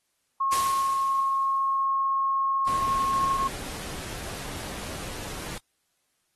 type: tone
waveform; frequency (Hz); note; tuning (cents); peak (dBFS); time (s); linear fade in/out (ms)
sine; 1084; C#6; -39; -22; 0.4-3.48; 10
type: noise with exponential decay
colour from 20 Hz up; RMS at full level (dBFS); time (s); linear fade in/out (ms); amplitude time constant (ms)
white; -29; 0.52-1.86; 5; 290
type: noise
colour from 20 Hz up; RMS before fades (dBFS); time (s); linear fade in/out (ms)
pink; -37; 2.67-5.58; 2
effects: white hiss -74 dBFS RMS until 6.35 s + AAC 32 kbps

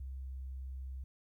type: tone with pitch glide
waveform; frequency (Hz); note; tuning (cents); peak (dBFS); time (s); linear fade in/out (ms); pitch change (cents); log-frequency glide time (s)
sine; 65.9 to 65.48; C2 to C2; +13 to +2; -40; 0-1.04; 5; -11; 0.17-0.28
effects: 13-bit

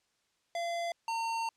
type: tone pair in turn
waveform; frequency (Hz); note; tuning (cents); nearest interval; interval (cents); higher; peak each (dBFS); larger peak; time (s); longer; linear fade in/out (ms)
square; 684 / 911.1; F5 / A#5; -36 / -40; perfect fourth; 496; second; -33 / -32; second; 0.55-0.92 / 1.08-1.49; second; 2
effects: white hiss -75 dBFS RMS until 1.56 s + low-pass 7000 Hz 12 dB/octave

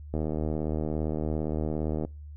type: click train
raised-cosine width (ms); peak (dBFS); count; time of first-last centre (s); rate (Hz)
2; -17; 149; 0.14-2.05; 77.5
effects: noise-tail reverb RT60 0.3 s tail -26 dB re dry + added 74 Hz sine -40 dBFS peak until 2.36 s

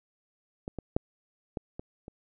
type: clicks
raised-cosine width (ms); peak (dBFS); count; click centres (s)
2; -22 / -22 / -11 / -19 / -24 / -29; 6; 0.679 / 0.787 / 0.965 / 1.572 / 1.795 / 2.081
effects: none

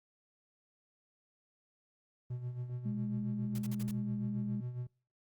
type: tone with tremolo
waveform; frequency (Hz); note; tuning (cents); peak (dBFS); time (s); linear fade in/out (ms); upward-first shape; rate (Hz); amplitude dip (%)
triangle; 123.5; B2; 0; -33; 2.3-4.87; 5; sine; 7.3; 60
type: tone with pitch glide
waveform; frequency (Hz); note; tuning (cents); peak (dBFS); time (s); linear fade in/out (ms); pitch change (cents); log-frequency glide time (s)
sine; 207.7 to 205.7; G#3 to G#3; 0 to -16; -35; 2.85-4.61; 10; -16; 3.57-4.46
type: noise bursts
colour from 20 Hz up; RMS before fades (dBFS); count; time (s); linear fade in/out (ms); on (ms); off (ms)
white; -49; 5; 3.55-3.911; 2; 33; 49
effects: noise-tail reverb RT60 0.4 s tail -26 dB re dry + Opus 32 kbps

